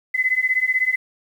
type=beating tone pair; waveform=sine; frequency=2020 / 2036 Hz; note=B6 / C7; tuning=+39 / -48 cents; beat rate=16 Hz; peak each=-20 dBFS; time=0.14-0.96 s; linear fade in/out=10 ms; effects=8-bit